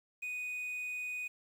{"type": "tone with quantisation", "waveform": "triangle", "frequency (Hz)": 2485, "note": "D#7", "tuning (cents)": -3, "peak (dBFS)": -35, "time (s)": [0.22, 1.28], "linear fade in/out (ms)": 10, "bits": 10, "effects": []}